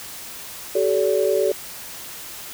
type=tone cluster; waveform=sine; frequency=382.2 / 431.7 / 573 Hz; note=G4 / A4 / D5; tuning=-44 / -33 / -43 cents; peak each=-21 dBFS; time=0.75-1.52 s; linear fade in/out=5 ms; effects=white hiss -36 dBFS RMS until 2.53 s